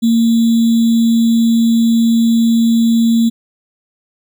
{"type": "tone with sample-and-hold", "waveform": "sine", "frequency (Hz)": 229.5, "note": "A#3", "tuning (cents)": -27, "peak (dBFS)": -8, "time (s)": [0.02, 3.3], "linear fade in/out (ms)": 20, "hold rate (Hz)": 3675, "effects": []}